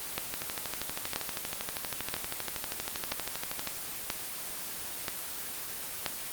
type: two click trains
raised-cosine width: 0.2 ms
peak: -15 / -12 dBFS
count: 43 / 7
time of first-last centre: 0.34-3.673 / 0.18-6.062 s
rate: 12.6 / 1.02 Hz
effects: white hiss -38 dBFS RMS until 6.32 s + Opus 24 kbps